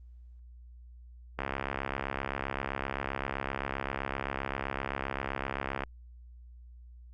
click train, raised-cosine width 0.5 ms, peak -17 dBFS, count 302, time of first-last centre 1.39-5.836 s, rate 67.7 Hz, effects added 60 Hz sine -48 dBFS peak until 7.13 s + Opus 32 kbps

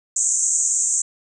pink band-pass noise, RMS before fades -20 dBFS, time 0.16-1.02 s, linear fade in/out 5 ms, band 6400 to 8200 Hz, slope 96 dB/octave, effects none

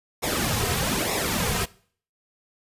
pink noise with flanger, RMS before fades -25 dBFS, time 0.22-1.66 s, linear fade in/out 20 ms, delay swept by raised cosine 0.65 to 3.55 ms, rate 1.1 Hz, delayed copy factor -0.7, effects noise-tail reverb RT60 0.5 s tail -21 dB re dry + resampled to 32000 Hz

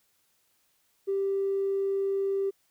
triangle tone with tanh clipping, 392.1 Hz, G4, in tune, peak -25 dBFS, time 1.07-2.51 s, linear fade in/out 20 ms, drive 4 dB, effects white hiss -70 dBFS RMS until 2.7 s

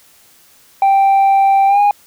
sine tone with pitch glide, 784 to 819.2 Hz, G5 to G#5, 0 to -24 cents, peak -5 dBFS, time 0.82-1.91 s, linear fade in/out 2 ms, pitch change +76 cents, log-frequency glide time 1.67-1.8 s, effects tanh soft clip ceiling -7 dBFS + white hiss -48 dBFS RMS until 2.06 s

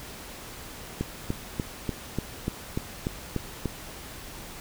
click train, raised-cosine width 3 ms, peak -14 dBFS, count 10, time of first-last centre 1.01-3.657 s, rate 3.4 Hz, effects pink hiss -42 dBFS RMS until 4.6 s

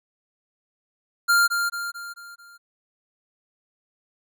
square tone with echo, 1396.9 Hz, F6, in tune, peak -16 dBFS, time 1.28-1.48 s, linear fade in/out 20 ms, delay 220 ms, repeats 5, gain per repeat -6 dB, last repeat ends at 2.58 s, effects none

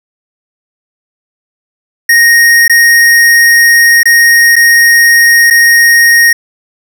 square tone with dropouts, 1864.7 Hz, A#6, in tune, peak -3 dBFS, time 2.09-6.33 s, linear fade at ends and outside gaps 5 ms, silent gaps 2.68-2.696 / 4.032-4.055 / 4.557-4.563 / 5.502-5.507 s, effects none

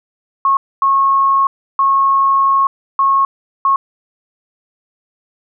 sine tone bursts at uneven times, 1092 Hz, C#6, 26 cents flat, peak -9 dBFS, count 5, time 0.45-0.57 / 0.82-1.47 / 1.79-2.67 / 2.99-3.25 / 3.65-3.76 s, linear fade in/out 2 ms, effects none

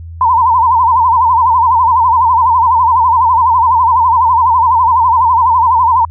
sine tone with vibrato, 963 Hz, B5, 44 cents flat, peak -6 dBFS, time 0.21-6.05 s, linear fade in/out 2 ms, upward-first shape sine, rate 12 Hz, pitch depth 130 cents each way, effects added 83 Hz sine -25 dBFS peak until 6.1 s

